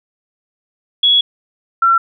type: tone pair in turn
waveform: sine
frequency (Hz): 3359 / 1355.5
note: G#7 / E6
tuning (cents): +19 / +48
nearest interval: octave + major third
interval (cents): 1571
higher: first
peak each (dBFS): -8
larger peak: neither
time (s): 1.03-1.21 / 1.82-1.98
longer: first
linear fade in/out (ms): 5
effects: none